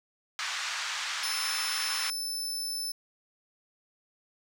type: band-pass noise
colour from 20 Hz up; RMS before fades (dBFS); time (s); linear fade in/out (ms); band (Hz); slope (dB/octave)
pink; -34; 0.39-2.1; 0; 1100 to 6700; 24
type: tone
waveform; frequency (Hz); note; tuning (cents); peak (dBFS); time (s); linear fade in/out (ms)
sawtooth; 5274; E8; 0; -29; 1.23-2.92; 5
effects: none